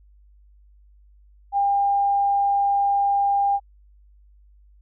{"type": "tone", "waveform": "sine", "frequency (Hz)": 801, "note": "G5", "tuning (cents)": 37, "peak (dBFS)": -17, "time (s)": [1.52, 3.6], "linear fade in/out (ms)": 50, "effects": ["added 50 Hz sine -50 dBFS peak until 4.81 s"]}